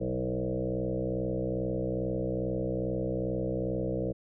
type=tone with frequency modulation; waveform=sine; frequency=323 Hz; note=E4; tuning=35 cents flat; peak=-28 dBFS; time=0-4.13 s; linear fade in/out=20 ms; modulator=62.4 Hz; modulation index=4; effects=none